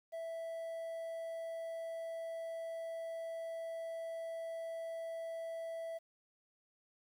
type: tone with quantisation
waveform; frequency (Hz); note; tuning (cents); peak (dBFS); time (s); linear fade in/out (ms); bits
triangle; 659.3; E5; 0; -38; 0.12-5.99; 20; 11
effects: none

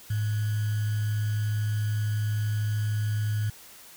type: tone with sample-and-hold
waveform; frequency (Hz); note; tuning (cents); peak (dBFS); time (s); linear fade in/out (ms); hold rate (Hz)
sine; 106.2; G#2; +39; -24; 0.1-3.5; 5; 1575
effects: white hiss -49 dBFS RMS until 3.96 s

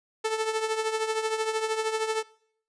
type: tone with tremolo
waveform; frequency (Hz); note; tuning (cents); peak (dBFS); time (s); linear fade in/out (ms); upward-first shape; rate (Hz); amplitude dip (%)
sawtooth; 440; A4; 0; -19; 0.24-2.23; 10; triangle; 13; 70
effects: noise-tail reverb RT60 0.6 s tail -21 dB re dry + resampled to 22050 Hz

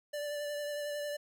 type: tone with vibrato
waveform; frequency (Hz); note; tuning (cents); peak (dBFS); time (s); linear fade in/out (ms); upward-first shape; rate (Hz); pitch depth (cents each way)
square; 586; D5; -4; -36; 0.13-1.17; 10; sine; 11; 17
effects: none

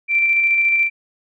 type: tone with tremolo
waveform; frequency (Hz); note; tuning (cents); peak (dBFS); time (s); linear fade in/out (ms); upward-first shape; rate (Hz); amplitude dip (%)
sine; 2349; D7; 0; -12; 0.08-0.9; 50; square; 14; 25
effects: none

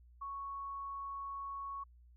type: tone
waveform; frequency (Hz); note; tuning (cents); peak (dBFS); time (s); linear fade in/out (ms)
sine; 1108.7; C#6; 0; -40; 0.21-1.84; 10
effects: added 60 Hz sine -58 dBFS peak until 2.16 s

